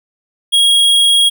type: tone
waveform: square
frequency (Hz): 3292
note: G#7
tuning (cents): -16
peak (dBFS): -8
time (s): 0.52-1.3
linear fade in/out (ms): 20
effects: none